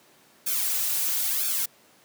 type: noise with flanger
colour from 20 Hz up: blue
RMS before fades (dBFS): -26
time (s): 0.46-1.66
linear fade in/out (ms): 10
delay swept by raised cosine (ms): 1 to 3.9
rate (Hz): 1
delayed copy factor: -0.95
effects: pink hiss -57 dBFS RMS until 2.04 s + high-pass 200 Hz 12 dB/octave